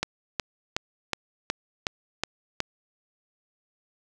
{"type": "click train", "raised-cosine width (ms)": 0.2, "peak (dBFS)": -8, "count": 8, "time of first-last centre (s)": [0.03, 2.604], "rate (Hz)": 2.72, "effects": []}